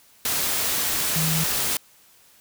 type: tone in noise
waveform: sine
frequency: 159.9 Hz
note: D#3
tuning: 48 cents sharp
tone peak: -23 dBFS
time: 1.16-1.44 s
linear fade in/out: 2 ms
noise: white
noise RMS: -24 dBFS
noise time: 0.25-1.77 s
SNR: -2 dB
effects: white hiss -55 dBFS RMS until 2.4 s